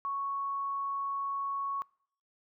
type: tone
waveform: sine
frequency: 1108.7 Hz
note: C#6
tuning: in tune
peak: -31 dBFS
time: 0.05-1.82 s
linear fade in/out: 0 ms
effects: noise-tail reverb RT60 0.6 s tail -25 dB re dry